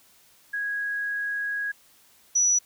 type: tone pair in turn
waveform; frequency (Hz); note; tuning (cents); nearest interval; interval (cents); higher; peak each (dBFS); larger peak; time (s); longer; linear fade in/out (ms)
sine; 1654 / 5894; G#6 / F#8; -8 / -8; octave + minor seventh; 2200; second; -26 / -18; second; 0.53-1.72 / 2.35-2.59; first; 10
effects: white hiss -58 dBFS RMS until 2.65 s